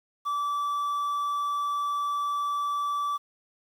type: tone with quantisation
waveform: triangle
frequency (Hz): 1158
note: D6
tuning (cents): -25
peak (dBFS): -24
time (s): 0.25-3.18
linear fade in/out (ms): 20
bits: 9
effects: none